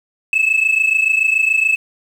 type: tone pair together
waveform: sine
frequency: 2593 / 2620 Hz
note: E7 / E7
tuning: -29 / -11 cents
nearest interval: unison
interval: 18 cents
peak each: -13 dBFS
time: 0.33-1.76 s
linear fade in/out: 2 ms
effects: tanh soft clip ceiling -9 dBFS + 7-bit